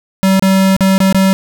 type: tone with dropouts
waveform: square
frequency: 191.6 Hz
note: G3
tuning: 39 cents flat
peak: -8 dBFS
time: 0.23-1.33 s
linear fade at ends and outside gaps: 0 ms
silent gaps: 0.395-0.424 / 0.765-0.807 / 0.98-1.003 / 1.126-1.146 s
effects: none